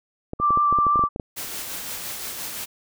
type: clicks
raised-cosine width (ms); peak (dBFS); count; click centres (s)
2; -16; 12; 0.334 / 0.4 / 0.506 / 0.574 / 0.726 / 0.787 / 0.867 / 0.958 / 0.993 / 1.038 / 1.161 / 1.198
type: tone with vibrato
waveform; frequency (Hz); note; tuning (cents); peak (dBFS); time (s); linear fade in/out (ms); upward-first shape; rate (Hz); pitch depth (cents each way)
sine; 1174.7; D6; 0; -16; 0.39-1.09; 50; triangle; 5.7; 17
type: noise with tremolo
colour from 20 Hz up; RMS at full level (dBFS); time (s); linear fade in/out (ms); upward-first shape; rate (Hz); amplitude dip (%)
white; -31; 1.36-2.66; 20; sine; 5.8; 30
effects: none